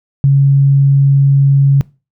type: tone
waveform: sine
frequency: 138.59 Hz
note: C#3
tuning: in tune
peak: -5 dBFS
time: 0.24-1.81 s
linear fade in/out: 0 ms
effects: noise-tail reverb RT60 0.3 s tail -22 dB re dry